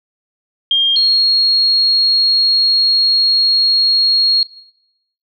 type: tone pair in turn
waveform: sine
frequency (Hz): 3212 / 4288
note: G7 / C8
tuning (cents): +41 / +42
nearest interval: perfect fourth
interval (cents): 501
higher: second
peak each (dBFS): -9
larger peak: neither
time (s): 0.71-0.96 / 0.96-4.43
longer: second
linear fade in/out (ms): 2
effects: noise-tail reverb RT60 0.8 s tail -18 dB re dry